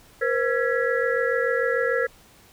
sine tone cluster, 474.2 / 521 / 1354 / 1667 / 1948 Hz, A#4 / C5 / E6 / G#6 / B6, +30 / -7 / +46 / +6 / -24 cents, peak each -24 / -25 / -31 / -27 / -31 dBFS, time 0.21-2.07 s, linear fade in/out 10 ms, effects pink hiss -53 dBFS RMS until 2.52 s

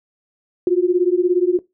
sine beating tone pair, 350 / 367 Hz, F4 / F#4, +4 / -14 cents, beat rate 17 Hz, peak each -16 dBFS, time 0.67-1.59 s, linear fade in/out 2 ms, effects noise-tail reverb RT60 0.2 s tail -20 dB re dry

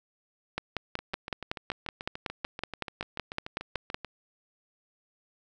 two click trains, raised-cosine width 0.3 ms, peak -21 / -14 dBFS, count 22 / 19, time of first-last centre 0.99-4.047 / 0.58-3.944 s, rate 6.87 / 5.35 Hz, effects none

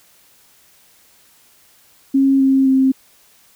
sine tone with pitch steps, 271.3 / 268 / 264.8 Hz, C#4 / C4 / C4, -37 / +42 / +21 cents, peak -10 dBFS, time 2.14-2.92 s, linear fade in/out 10 ms, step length 260 ms, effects white hiss -52 dBFS RMS until 3.55 s

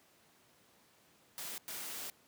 white noise bursts at uneven times, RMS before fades -43 dBFS, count 2, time 1.38-1.58 / 1.68-2.1 s, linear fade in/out 0 ms, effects pink hiss -66 dBFS RMS until 2.27 s + high-pass 150 Hz 12 dB/octave

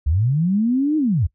sine linear two-way sweep, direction up then down, 65.6 to 316.1 to 68.9 Hz, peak -15 dBFS, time 0.06-1.27 s, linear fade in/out 10 ms, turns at 0.97 s, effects noise-tail reverb RT60 0.1 s tail -20 dB re dry

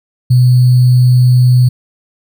sine tone with sample-and-hold, 125.2 Hz, B2, 24 cents sharp, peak -4 dBFS, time 0.3-1.69 s, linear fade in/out 10 ms, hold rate 4410 Hz, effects none

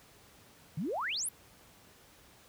sine exponential sweep, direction up, 136.9 to 11910 Hz, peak -32 dBFS, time 0.77-1.29 s, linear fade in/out 5 ms, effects pink hiss -59 dBFS RMS until 2.48 s + high-pass 60 Hz 12 dB/octave

